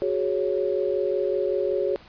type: chord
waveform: sine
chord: F# suspended second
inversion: none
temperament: equal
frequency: 370 / 415.3 / 554.4 Hz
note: F#4 / G#4 / C#5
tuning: 0 / 0 / 0 cents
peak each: -26 dBFS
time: 0.02-1.96 s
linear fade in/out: 0 ms
effects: pink hiss -50 dBFS RMS until 2.08 s + resampled to 11025 Hz